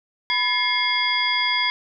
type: tone cluster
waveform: sine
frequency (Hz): 992 / 1724 / 2133 / 3346 / 4847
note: B5 / A6 / C7 / G#7 / D#8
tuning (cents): +7 / -36 / +33 / +12 / -46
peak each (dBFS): -26 / -31 / -22 / -24 / -28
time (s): 0.3-1.7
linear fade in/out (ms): 0
effects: none